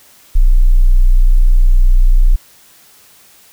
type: tone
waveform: sine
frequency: 30.58 Hz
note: B0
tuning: 16 cents flat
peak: -4 dBFS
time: 0.35-2.36 s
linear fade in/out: 10 ms
effects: white hiss -45 dBFS RMS until 3.52 s